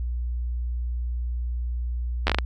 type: slowing click train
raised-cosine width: 0.3 ms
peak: -5 dBFS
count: 6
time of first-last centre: 2.27-2.386 s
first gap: 11 ms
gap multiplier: 1.38
effects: added 60 Hz sine -25 dBFS peak until 2.45 s